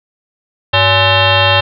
sine tone with frequency modulation, 1310 Hz, E6, 11 cents flat, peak -7 dBFS, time 0.73-1.61 s, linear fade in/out 10 ms, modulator 470 Hz, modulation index 4.9, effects none

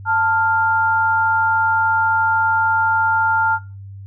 sine tone pair together, 888.2 / 1396.9 Hz, A5 / F6, +16 / 0 cents, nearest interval minor sixth, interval 784 cents, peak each -17 dBFS, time 0.05-3.59 s, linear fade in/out 50 ms, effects noise-tail reverb RT60 0.3 s tail -18 dB re dry + added 98 Hz sine -32 dBFS peak until 4.06 s

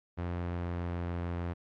sawtooth tone with pitch glide, 87.31 to 86.56 Hz, F2 to F2, 0 to -15 cents, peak -29 dBFS, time 0.17-1.54 s, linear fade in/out 20 ms, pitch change -15 cents, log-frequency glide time 0.46-1.22 s, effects low-pass 2000 Hz 12 dB/octave + AAC 64 kbps

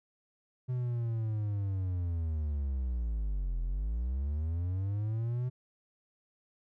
triangle linear two-way sweep, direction down then up, 127.3 to 41.08 to 127.3 Hz, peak -28 dBFS, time 0.68-5.5 s, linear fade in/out 20 ms, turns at 3.61 s, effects none

